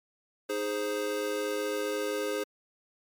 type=chord; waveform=square; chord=Ab major; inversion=second; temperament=equal; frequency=311.1 / 415.3 / 523.3 Hz; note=Eb4 / Ab4 / C5; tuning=0 / 0 / 0 cents; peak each=-38 / -33 / -34 dBFS; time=0.49-2.44 s; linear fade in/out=10 ms; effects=MP3 96 kbps